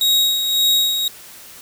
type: tone with tremolo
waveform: 40% pulse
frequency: 3790 Hz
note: A#7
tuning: 28 cents sharp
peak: -11 dBFS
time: 0.01-1.08 s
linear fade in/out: 2 ms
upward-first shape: sine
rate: 1.8 Hz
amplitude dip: 50%
effects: white hiss -40 dBFS RMS until 1.61 s